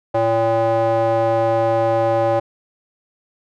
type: tone with band-pass filter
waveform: square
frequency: 113.7 Hz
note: A#2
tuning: 43 cents flat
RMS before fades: -17 dBFS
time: 0.14-2.4 s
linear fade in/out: 10 ms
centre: 660 Hz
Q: 4.2
effects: none